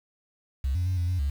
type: tone with pitch steps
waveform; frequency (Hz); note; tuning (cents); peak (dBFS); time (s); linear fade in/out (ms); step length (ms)
sine; 66.6 / 88.7 / 92.5 / 87.2 / 90.7 / 70.1; C2 / F2 / F#2 / F2 / F#2 / C#2; +31 / +27 / 0 / -2 / -34 / +20; -22; 0.64-1.3; 5; 110
effects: tanh soft clip ceiling -21 dBFS + 8-bit